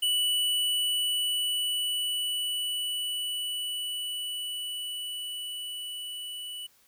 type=tone with level ramp; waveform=square; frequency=2960 Hz; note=F#7; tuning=in tune; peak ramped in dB=-24 to -37 dBFS; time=0.02-6.67 s; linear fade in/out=10 ms; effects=white hiss -63 dBFS RMS until 6.87 s